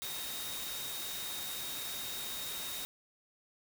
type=tone in noise; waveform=sine; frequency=3729 Hz; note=A#7; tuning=in tune; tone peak=-43 dBFS; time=0.02-2.85 s; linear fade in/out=0 ms; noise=white; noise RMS=-41 dBFS; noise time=0.02-2.85 s; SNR=-5 dB; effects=none